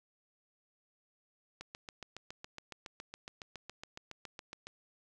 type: click train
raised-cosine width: 0.2 ms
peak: -27 dBFS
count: 23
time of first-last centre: 1.61-4.67 s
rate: 7.19 Hz
effects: none